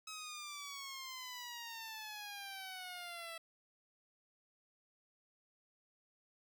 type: exponential sweep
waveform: 10% pulse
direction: down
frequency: 1286 to 657 Hz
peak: -37 dBFS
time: 0.07-3.38 s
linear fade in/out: 5 ms
effects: none